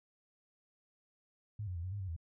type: tone with pitch steps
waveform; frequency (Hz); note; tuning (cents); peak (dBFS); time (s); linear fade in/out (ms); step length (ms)
sine; 105.4 / 90.9 / 84.4 / 92.4 / 101.7 / 94.8 / 82.2; G#2 / F#2 / E2 / F#2 / G#2 / F#2 / E2; +26 / -30 / +41 / -2 / -36 / +43 / -4; -37; 1.59-2.164; 5; 82
effects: none